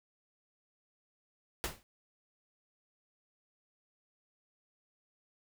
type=noise with exponential decay; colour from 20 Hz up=pink; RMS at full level=-32 dBFS; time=1.64-1.83 s; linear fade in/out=0 ms; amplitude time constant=41 ms; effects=none